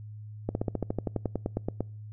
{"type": "slowing click train", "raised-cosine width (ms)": 2, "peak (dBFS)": -15, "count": 16, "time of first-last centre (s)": [0.49, 1.806], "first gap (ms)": 61, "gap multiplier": 1.05, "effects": ["noise-tail reverb RT60 0.5 s tail -26 dB re dry", "added 106 Hz sine -40 dBFS peak until 2.12 s"]}